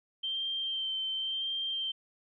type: tone with vibrato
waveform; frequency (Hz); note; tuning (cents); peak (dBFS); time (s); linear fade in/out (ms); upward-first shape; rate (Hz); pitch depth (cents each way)
sine; 3136; G7; 0; -31; 0.23-1.92; 10; sine; 0.93; 20
effects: none